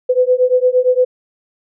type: beating tone pair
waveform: sine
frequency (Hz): 499.5 / 508.2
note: B4 / B4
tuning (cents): +20 / +49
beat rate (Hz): 8.7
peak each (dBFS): -13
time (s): 0.09-1.05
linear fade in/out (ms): 10
effects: none